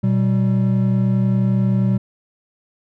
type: tone pair together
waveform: triangle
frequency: 121.6 / 191.97 Hz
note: B2 / G3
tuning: -26 / -36 cents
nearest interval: minor sixth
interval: 790 cents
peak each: -15 dBFS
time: 0.03-1.98 s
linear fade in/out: 10 ms
effects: none

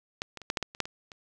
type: clicks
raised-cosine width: 0.2 ms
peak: -14 / -23 / -27 / -11 / -10 / -13 / -28 / -9 / -23 / -28 dBFS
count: 10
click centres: 0.219 / 0.373 / 0.417 / 0.501 / 0.572 / 0.627 / 0.749 / 0.803 / 0.855 / 1.118 s
effects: none

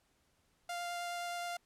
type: tone with vibrato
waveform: sawtooth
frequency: 698 Hz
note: F5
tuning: 1 cent flat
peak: -34 dBFS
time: 0.69-1.57 s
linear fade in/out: 5 ms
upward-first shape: triangle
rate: 9.5 Hz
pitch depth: 8 cents each way
effects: pink hiss -74 dBFS RMS until 1.65 s + low-pass 12000 Hz 12 dB/octave

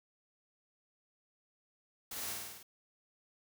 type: noise with echo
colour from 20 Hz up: white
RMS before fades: -43 dBFS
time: 2.11-2.33 s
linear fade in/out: 5 ms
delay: 50 ms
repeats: 6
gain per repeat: -2 dB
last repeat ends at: 2.63 s
effects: none

